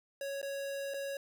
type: tone with dropouts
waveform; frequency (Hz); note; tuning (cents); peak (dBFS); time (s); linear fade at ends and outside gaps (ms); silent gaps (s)
square; 554.4; C#5; 0; -37; 0.21-1.17; 2; 0.416-0.428 / 0.938-0.942
effects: none